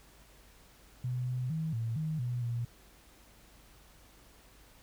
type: tone with pitch steps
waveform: sine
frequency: 125.1 / 126 / 159.5 / 114.2 / 156.7 / 122.6 / 118.6 Hz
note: B2 / B2 / D#3 / A#2 / D#3 / B2 / A#2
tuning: +23 / +35 / +43 / -35 / +13 / -12 / +30 cents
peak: -31 dBFS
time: 1.04-2.65 s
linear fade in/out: 5 ms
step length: 230 ms
effects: added 50 Hz sine -61 dBFS peak until 4.82 s + pink hiss -60 dBFS RMS until 4.82 s